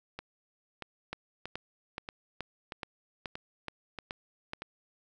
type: two click trains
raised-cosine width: 0.3 ms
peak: -20 / -23 dBFS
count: 9 / 8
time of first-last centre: 1.13-4.534 / 0.19-4.62 s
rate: 2.35 / 1.58 Hz
effects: none